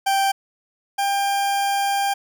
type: tone pair in turn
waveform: 40% pulse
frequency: 784 / 796.8 Hz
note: G5 / G5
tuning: 0 / +28 cents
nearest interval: unison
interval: 28 cents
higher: second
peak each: -16 / -18 dBFS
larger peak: first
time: 0.06-0.32 / 0.98-2.14 s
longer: second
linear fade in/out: 10 ms
effects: none